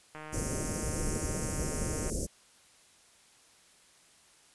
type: click train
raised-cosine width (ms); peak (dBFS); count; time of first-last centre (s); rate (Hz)
0.5; -29; 301; 0.15-2.098; 154
type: band-stop noise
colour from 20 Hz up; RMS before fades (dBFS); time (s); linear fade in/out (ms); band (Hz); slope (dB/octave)
pink; -33; 0.32-2.27; 20; 580 to 5700; 48
effects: white hiss -61 dBFS RMS until 4.54 s + resampled to 24000 Hz